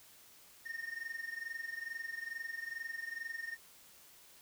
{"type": "tone with amplitude modulation", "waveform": "triangle", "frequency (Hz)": 1834, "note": "A#6", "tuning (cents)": -29, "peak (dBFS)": -35, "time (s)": [0.65, 3.57], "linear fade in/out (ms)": 20, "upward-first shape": "sine", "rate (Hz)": 22.3, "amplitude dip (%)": 80, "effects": ["white hiss -60 dBFS RMS until 4.41 s"]}